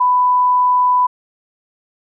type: tone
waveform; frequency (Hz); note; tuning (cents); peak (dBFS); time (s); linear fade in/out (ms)
sine; 995; B5; +13; -10; 0-1.07; 10
effects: none